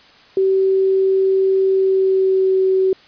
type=tone with pitch glide; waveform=sine; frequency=383.4 to 378.8 Hz; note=G4 to F#4; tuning=-38 to +41 cents; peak=-12 dBFS; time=0.37-2.93 s; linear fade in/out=2 ms; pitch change=-21 cents; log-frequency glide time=1.7-2.61 s; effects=white hiss -47 dBFS RMS until 3.07 s + resampled to 11025 Hz